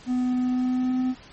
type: tone with pitch glide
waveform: triangle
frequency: 250.8 to 255.5 Hz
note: B3 to C4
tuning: +27 to -41 cents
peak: -19 dBFS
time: 0.06-1.15 s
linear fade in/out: 50 ms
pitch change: +32 cents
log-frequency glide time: 0.38-1.04 s
effects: pink hiss -48 dBFS RMS until 1.32 s + MP3 32 kbps